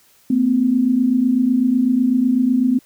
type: tone pair together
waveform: sine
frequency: 228.8 / 256.8 Hz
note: A#3 / C4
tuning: -32 / -32 cents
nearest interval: major second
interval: 200 cents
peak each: -19 / -14 dBFS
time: 0.3-2.79 s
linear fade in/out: 5 ms
effects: white hiss -54 dBFS RMS until 2.85 s